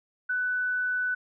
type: tone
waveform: sine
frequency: 1494 Hz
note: F#6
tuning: 16 cents sharp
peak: -25 dBFS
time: 0.29-1.15 s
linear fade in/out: 10 ms
effects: none